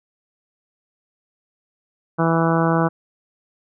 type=harmonic tone; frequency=164.8 Hz; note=E3; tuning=in tune; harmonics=1 / 2 / 3 / 4 / 5 / 6 / 7 / 8 / 9; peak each=-19 / -22 / -24 / -25 / -26 / -27 / -27 / -28 / -29 dBFS; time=2.18-2.89 s; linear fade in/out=20 ms; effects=none